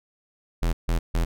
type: tone bursts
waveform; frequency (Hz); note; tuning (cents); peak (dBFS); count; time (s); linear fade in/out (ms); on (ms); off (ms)
square; 42; E1; +33; -21; 3; 0.62-1.25; 10; 110; 150
effects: none